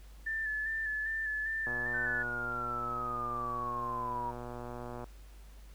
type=tone with vibrato; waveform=sine; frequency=1753 Hz; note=A6; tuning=7 cents flat; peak=-32 dBFS; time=0.26-2.23 s; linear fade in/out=10 ms; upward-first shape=square; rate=2.5 Hz; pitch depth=27 cents each way
type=click train; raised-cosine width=1 ms; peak=-29 dBFS; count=409; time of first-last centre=1.67-5.042 s; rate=121 Hz
type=linear sweep; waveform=sine; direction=down; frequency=1531 to 944 Hz; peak=-34 dBFS; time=1.93-4.32 s; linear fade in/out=20 ms
effects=added 50 Hz sine -49 dBFS peak until 5.74 s + pink hiss -62 dBFS RMS until 5.74 s